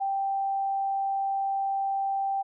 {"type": "tone", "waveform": "sine", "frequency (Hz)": 784, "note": "G5", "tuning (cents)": 0, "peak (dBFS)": -25, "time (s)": [0, 2.43], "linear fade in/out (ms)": 20, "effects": []}